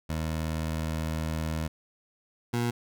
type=tone pair in turn; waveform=20% pulse; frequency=79.5 / 119.34 Hz; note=D#2 / A#2; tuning=+38 / +41 cents; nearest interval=perfect fifth; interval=703 cents; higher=second; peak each=-24 / -21 dBFS; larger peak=second; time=0.09-1.68 / 2.53-2.71 s; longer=first; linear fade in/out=10 ms; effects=none